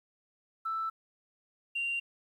sine tone pair in turn, 1323 / 2770 Hz, E6 / F7, +6 / -15 cents, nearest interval octave + minor second, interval 1279 cents, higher second, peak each -30 / -29 dBFS, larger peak second, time 0.65-0.9 / 1.75-2 s, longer neither, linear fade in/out 10 ms, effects tanh soft clip ceiling -26 dBFS + 11-bit

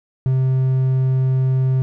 triangle tone, 130.81 Hz, C3, in tune, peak -12 dBFS, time 0.26-1.82 s, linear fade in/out 0 ms, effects none

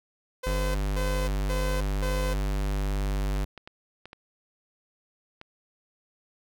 sawtooth tone bursts, 510 Hz, C5, 44 cents flat, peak -27 dBFS, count 4, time 0.43-2.34 s, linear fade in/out 10 ms, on 320 ms, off 210 ms
square tone, 49.46 Hz, G1, 16 cents sharp, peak -26 dBFS, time 0.46-3.45 s, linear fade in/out 10 ms
clicks, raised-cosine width 0.3 ms, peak -27 dBFS, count 6, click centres 3.365 / 3.577 / 3.675 / 4.056 / 4.131 / 5.414 s
effects none

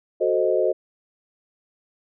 sine chord, F# diminished seventh, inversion none, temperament equal, 370 / 440 / 523.3 / 622.3 Hz, F#4 / A4 / C5 / Eb5, 0 / 0 / 0 / 0 cents, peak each -23 / -24 / -23 / -23 dBFS, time 0.2-0.73 s, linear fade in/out 20 ms, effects none

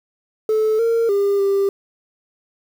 sine tone with pitch steps, 434.7 / 460 / 401.2 / 395.4 Hz, A4 / A#4 / G4 / G4, -21 / -23 / +40 / +15 cents, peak -12 dBFS, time 0.49-1.69 s, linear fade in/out 2 ms, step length 300 ms, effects tanh soft clip ceiling -13 dBFS + 7-bit

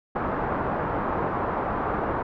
white low-pass noise, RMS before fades -27 dBFS, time 0.15-2.23 s, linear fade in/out 10 ms, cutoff 1200 Hz, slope 24 dB/octave, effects none

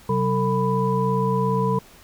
sine tone cluster, 130.8 / 188.2 / 449 / 992 Hz, C3 / F#3 / A4 / B5, 0 / +30 / +35 / +7 cents, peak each -24 dBFS, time 0.09-1.79 s, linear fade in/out 5 ms, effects pink hiss -49 dBFS RMS until 2.03 s

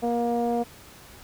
sawtooth tone with low-pass filter, 236.7 Hz, A#3, 27 cents sharp, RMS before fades -25 dBFS, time 0.02-0.64 s, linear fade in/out 20 ms, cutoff 630 Hz, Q 8.4, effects pink hiss -48 dBFS RMS until 1.23 s

